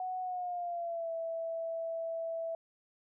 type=tone with pitch glide; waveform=sine; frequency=740 to 659.3 Hz; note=F#5 to E5; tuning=0 to 0 cents; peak=-34 dBFS; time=0-2.55 s; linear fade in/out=2 ms; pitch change=-200 cents; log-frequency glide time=0.21-1.11 s; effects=none